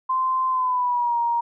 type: tone with pitch glide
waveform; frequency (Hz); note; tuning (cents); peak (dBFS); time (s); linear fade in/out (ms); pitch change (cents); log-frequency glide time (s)
sine; 1038 to 940.9; C6 to A#5; -14 to +16; -19; 0.09-1.41; 10; -170; 0.49-1.18
effects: none